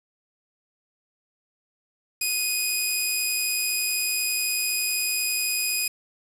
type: tone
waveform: 10% pulse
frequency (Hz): 2489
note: D#7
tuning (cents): 0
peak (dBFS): -14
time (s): 2.21-5.88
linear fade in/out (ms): 5
effects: resampled to 32000 Hz + 7-bit